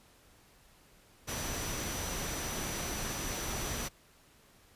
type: tone in noise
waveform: sine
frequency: 5920 Hz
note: F#8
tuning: in tune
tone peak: -43 dBFS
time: 1.27-3.89 s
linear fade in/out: 20 ms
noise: pink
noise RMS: -37 dBFS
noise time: 1.27-3.89 s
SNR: -9 dB
effects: pink hiss -62 dBFS RMS until 4.75 s + resampled to 32000 Hz